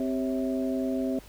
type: harmonic tone with a mistuned harmonic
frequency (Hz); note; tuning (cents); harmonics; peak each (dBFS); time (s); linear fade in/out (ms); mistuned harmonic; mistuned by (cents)
130.3; C3; -7; 2 / 3 / 4 / 5; -27 / -35 / -36 / -35; 0-1.19; 2; 4; +86
effects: added 50 Hz sine -51 dBFS peak until 1.28 s + pink hiss -52 dBFS RMS until 1.28 s